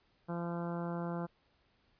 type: harmonic tone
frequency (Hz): 171.4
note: F3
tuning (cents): -32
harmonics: 1 / 2 / 3 / 4 / 5 / 6 / 7 / 8 / 9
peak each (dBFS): -37 / -43 / -44 / -46 / -48 / -49 / -53 / -51 / -57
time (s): 0.28-1.27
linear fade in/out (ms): 20
effects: pink hiss -72 dBFS RMS until 1.99 s + resampled to 11025 Hz